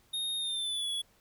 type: tone with pitch glide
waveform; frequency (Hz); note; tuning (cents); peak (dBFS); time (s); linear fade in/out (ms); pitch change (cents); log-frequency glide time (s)
square; 3708 to 3381; A#7 to G#7; -10 to +30; -32; 0.13-1.02; 10; -160; 0.37-0.9
effects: pink hiss -66 dBFS RMS until 1.2 s